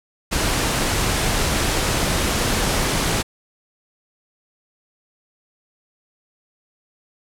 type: noise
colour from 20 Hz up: pink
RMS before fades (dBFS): -20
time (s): 0.31-3.23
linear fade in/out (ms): 20
effects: low-pass 11000 Hz 12 dB/octave